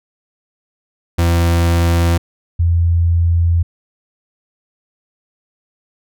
40% pulse / sine tone pair in turn, 84.9 / 84.9 Hz, F2 / F2, -48 / -48 cents, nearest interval unison, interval 0 cents, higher neither, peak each -10 dBFS, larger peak neither, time 1.18-2.18 / 2.59-3.63 s, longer second, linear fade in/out 10 ms, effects none

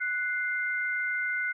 sine tone pair together, 1480 / 2093 Hz, F#6 / C7, 0 / 0 cents, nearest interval tritone, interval 600 cents, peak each -29 / -31 dBFS, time 0-1.53 s, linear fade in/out 20 ms, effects none

